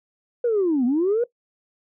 sine linear two-way sweep, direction down then up, 493.9 to 234 to 493.9 Hz, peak -16 dBFS, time 0.44-1.24 s, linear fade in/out 5 ms, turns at 0.85 s, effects noise-tail reverb RT60 0.1 s tail -19 dB re dry + tanh soft clip ceiling -14 dBFS

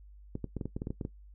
clicks, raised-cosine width 3 ms, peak -22 dBFS, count 11, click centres 0.354 / 0.443 / 0.567 / 0.612 / 0.656 / 0.765 / 0.819 / 0.871 / 0.905 / 1.012 / 1.051 s, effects noise-tail reverb RT60 0.1 s tail -17 dB re dry + added 50 Hz sine -50 dBFS peak until 1.34 s

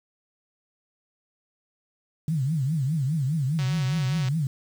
sine tone with vibrato, 145.4 Hz, D3, 17 cents flat, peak -22 dBFS, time 2.28-4.47 s, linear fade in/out 2 ms, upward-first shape triangle, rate 4.9 Hz, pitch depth 270 cents each way
click train, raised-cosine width 0.2 ms, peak -20 dBFS, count 131, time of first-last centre 3.59-4.285 s, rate 187 Hz
effects 8-bit

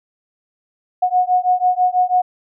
sine beating tone pair, 726 / 732.1 Hz, F#5 / F#5, -33 / -19 cents, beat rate 6.1 Hz, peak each -16 dBFS, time 1.02-2.22 s, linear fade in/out 10 ms, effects none

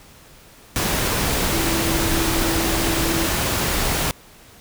sine tone in noise, 330 Hz, E4, 2 cents sharp, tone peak -24 dBFS, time 1.54-3.27 s, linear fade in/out 0 ms, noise pink, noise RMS -21 dBFS, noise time 0.76-4.11 s, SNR -6 dB, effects pink hiss -47 dBFS RMS until 4.6 s

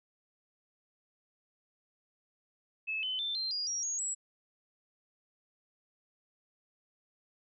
sine tone with pitch steps, 2600 / 3039 / 3552 / 4151 / 4852 / 5671 / 6628 / 7746 Hz, E7 / F#7 / A7 / C8 / D#8 / F8 / G#8 / B8, -24 / +46 / +16 / -15 / -44 / +26 / -4 / -35 cents, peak -32 dBFS, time 2.87-4.15 s, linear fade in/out 20 ms, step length 160 ms, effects none

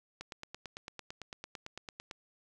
click train, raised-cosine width 0.2 ms, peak -25 dBFS, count 18, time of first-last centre 0.21-2.112 s, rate 8.94 Hz, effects none

